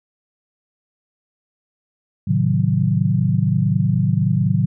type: chord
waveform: sine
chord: A diminished seventh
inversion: none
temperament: equal with one note detuned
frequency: 110 / 134.1 / 155.56 / 185 Hz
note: A2 / C3 / Eb3 / Gb3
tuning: 0 / +43 / 0 / 0 cents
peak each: -20 dBFS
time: 2.27-4.66 s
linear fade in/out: 10 ms
effects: none